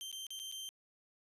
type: tone with dropouts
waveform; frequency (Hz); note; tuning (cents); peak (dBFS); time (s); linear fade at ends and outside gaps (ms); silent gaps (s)
sawtooth; 3136; G7; 0; -39; 0.01-0.69; 0; 0.115-0.127 / 0.267-0.305 / 0.392-0.398 / 0.515-0.523
effects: resampled to 32000 Hz